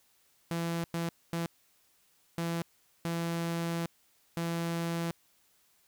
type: tone bursts at uneven times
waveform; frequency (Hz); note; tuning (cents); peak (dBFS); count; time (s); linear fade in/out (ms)
sawtooth; 168.1; E3; +34; -27; 6; 0.51-0.84 / 0.94-1.09 / 1.33-1.46 / 2.38-2.62 / 3.05-3.86 / 4.37-5.11; 0
effects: white hiss -68 dBFS RMS until 5.87 s